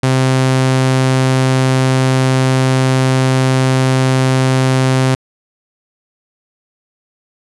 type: tone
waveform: sawtooth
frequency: 130.8 Hz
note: C3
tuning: in tune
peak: -6 dBFS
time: 0.03-5.15 s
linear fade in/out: 5 ms
effects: resampled to 24000 Hz